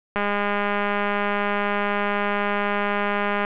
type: click train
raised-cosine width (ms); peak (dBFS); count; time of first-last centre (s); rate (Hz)
0.5; -9; 672; 0.16-3.449; 204
effects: resampled to 8000 Hz + 8-bit